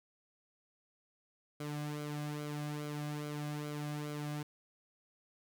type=tone with flanger; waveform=sawtooth; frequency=148.4 Hz; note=D3; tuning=18 cents sharp; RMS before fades=-40 dBFS; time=1.6-4.43 s; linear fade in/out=5 ms; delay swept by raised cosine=1.1 to 2.2 ms; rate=2.4 Hz; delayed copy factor=-0.65; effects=none